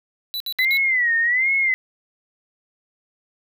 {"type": "tone bursts", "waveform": "square", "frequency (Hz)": 3960, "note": "B7", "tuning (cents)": 4, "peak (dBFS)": -25, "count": 4, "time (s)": [0.34, 0.771], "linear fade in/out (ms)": 0, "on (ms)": 62, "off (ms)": 61}
{"type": "tone with vibrato", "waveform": "sine", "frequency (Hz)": 2000, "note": "B6", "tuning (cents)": 21, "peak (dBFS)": -16, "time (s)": [0.59, 1.74], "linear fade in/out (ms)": 0, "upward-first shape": "sine", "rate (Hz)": 1.3, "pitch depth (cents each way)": 150}
{"effects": []}